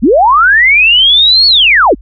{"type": "linear two-way sweep", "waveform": "sine", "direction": "up then down", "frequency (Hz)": [185, 4435, 185], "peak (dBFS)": -3, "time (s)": [0.02, 1.95], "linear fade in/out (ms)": 20, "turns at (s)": 1.47, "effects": ["added 50 Hz sine -30 dBFS peak until 2.01 s"]}